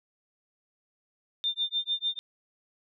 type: tone with tremolo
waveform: sine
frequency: 3604 Hz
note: A7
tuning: 41 cents sharp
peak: -24 dBFS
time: 1.44-2.19 s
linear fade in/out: 0 ms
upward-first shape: sine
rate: 6.7 Hz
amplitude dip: 100%
effects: none